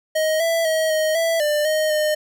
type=tone with pitch steps; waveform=square; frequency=627 / 663 / 636 / 625 / 661 / 596 / 621 / 610 Hz; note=D#5 / E5 / D#5 / D#5 / E5 / D5 / D#5 / D#5; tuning=+13 / +10 / +38 / +8 / +5 / +25 / -3 / -34 cents; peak=-18 dBFS; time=0.15-2.15 s; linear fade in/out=10 ms; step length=250 ms; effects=none